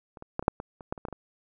clicks, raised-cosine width 1 ms, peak -30 / -27 / -14 / -23 / -6 / -21 / -29 / -15 / -28 / -20 / -24 / -23 dBFS, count 12, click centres 0.172 / 0.224 / 0.394 / 0.426 / 0.481 / 0.601 / 0.808 / 0.925 / 0.978 / 1.052 / 1.085 / 1.127 s, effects none

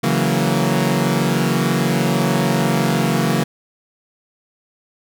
sawtooth chord, F# dominant seventh, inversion second, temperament equal with one note detuned, 138.59 / 164.81 / 185 / 231.1 Hz, C#3 / E3 / F#3 / A#3, 0 / 0 / 0 / -15 cents, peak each -17 dBFS, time 0.03-3.44 s, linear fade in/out 10 ms, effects none

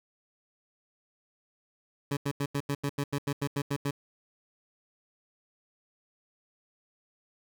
20% pulse tone bursts, 141.8 Hz, C#3, 40 cents sharp, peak -23 dBFS, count 13, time 2.11-3.909 s, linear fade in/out 5 ms, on 59 ms, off 86 ms, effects none

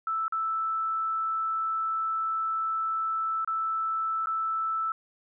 sine tone with dropouts, 1318.5 Hz, E6, in tune, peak -26 dBFS, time 0.07-4.92 s, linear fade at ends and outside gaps 2 ms, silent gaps 0.281-0.323 / 3.447-3.475 / 4.259-4.27 s, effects none

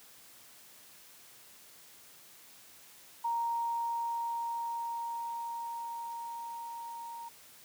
sine tone with level ramp, 932.3 Hz, A#5, in tune, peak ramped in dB -29 to -41 dBFS, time 3.24-7.29 s, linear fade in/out 10 ms, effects white hiss -56 dBFS RMS until 7.64 s + high-pass 80 Hz 12 dB/octave

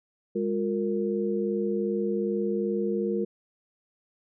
sine tone cluster, 204.1 / 358.1 / 460.7 Hz, G#3 / F4 / A#4, -30 / +43 / -20 cents, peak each -29 dBFS, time 0.35-3.25 s, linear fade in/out 10 ms, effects none

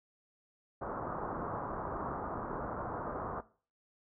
white low-pass noise, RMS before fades -39 dBFS, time 0.81-3.41 s, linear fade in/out 10 ms, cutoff 1300 Hz, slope 48 dB/octave, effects noise-tail reverb RT60 0.4 s tail -18 dB re dry

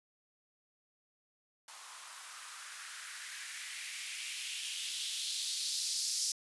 violet noise with band-pass filter sweep, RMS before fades -40 dBFS, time 1.68-6.32 s, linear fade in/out 2 ms, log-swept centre 930 to 5300 Hz, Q 2.7, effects resampled to 24000 Hz

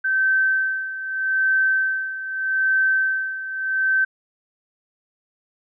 sine tone with tremolo, 1546 Hz, G6, 24 cents flat, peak -15 dBFS, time 0.04-4.05 s, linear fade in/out 10 ms, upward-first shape sine, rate 0.81 Hz, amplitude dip 75%, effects none

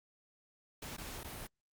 pink noise with dropouts, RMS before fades -45 dBFS, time 0.82-1.47 s, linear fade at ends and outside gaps 5 ms, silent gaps 0.967-0.981 / 1.234-1.243 s, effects Opus 48 kbps

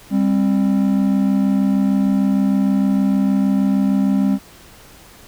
triangle tone pair together, 198.5 / 265 Hz, G3 / C4, +22 / +22 cents, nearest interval perfect fourth, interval 500 cents, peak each -13 / -16 dBFS, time 0.1-4.39 s, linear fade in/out 50 ms, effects pink hiss -44 dBFS RMS until 5.27 s

